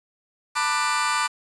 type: chord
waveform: sawtooth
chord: B minor seventh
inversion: third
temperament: just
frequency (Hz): 889 / 987.8 / 1185.3 / 1481.6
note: A5 / B5 / D6 / F#6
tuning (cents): +18 / 0 / +16 / +2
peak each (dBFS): -25 / -24 / -20 / -24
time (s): 0.55-1.28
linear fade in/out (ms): 20
effects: resampled to 22050 Hz + 7-bit